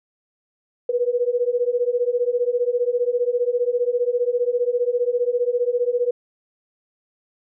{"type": "beating tone pair", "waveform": "sine", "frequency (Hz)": [479.3, 494.3], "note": ["A#4", "B4"], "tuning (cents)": [48, 1], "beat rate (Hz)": 15, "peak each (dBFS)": -21, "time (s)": [0.89, 6.11], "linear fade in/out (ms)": 5, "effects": []}